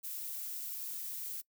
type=noise; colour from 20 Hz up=violet; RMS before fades=-41 dBFS; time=0.03-1.42 s; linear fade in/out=20 ms; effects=noise-tail reverb RT60 0.1 s tail -22 dB re dry

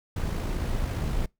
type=noise with amplitude modulation; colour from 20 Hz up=brown; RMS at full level=-27 dBFS; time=0.16-1.26 s; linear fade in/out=5 ms; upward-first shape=sine; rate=54.7 Hz; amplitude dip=30%; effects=noise-tail reverb RT60 0.2 s tail -25 dB re dry

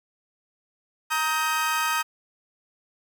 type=chord; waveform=30% pulse; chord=Eb major; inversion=second; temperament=equal with one note detuned; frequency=932.3 / 1262.6 / 1568 Hz; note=Bb5 / Eb6 / G6; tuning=0 / +25 / 0 cents; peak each=-25 / -23 / -27 dBFS; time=1.1-2.03 s; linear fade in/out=20 ms; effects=none

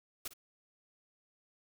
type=noise with echo; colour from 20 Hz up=white; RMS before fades=-40 dBFS; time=0.25-0.28 s; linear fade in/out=5 ms; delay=56 ms; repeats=1; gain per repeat=-14 dB; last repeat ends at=0.336 s; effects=none

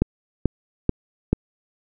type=click train; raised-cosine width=3 ms; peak=-4 dBFS; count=4; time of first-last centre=0.02-1.33 s; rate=2.29 Hz; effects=none

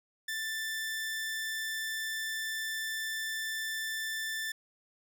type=tone; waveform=sawtooth; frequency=1769 Hz; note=A6; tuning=9 cents sharp; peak=-30 dBFS; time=0.28-4.52 s; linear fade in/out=5 ms; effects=none

